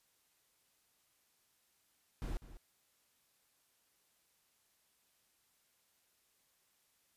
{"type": "noise with echo", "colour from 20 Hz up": "brown", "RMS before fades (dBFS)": -39, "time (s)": [2.22, 2.37], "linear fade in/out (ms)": 0, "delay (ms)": 200, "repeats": 1, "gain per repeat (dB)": -14, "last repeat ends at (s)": 2.57, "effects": ["white hiss -75 dBFS RMS until 7.16 s", "resampled to 32000 Hz"]}